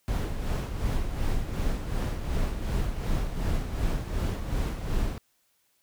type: noise with tremolo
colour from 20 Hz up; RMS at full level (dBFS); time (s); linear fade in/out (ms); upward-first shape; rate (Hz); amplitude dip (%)
brown; -26; 0.08-5.18; 0; sine; 2.7; 55
effects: white hiss -70 dBFS RMS until 5.82 s